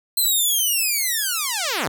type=linear sweep; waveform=5% pulse; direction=down; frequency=4153 to 106.5 Hz; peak=-10 dBFS; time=0.17-1.88 s; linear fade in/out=5 ms; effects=none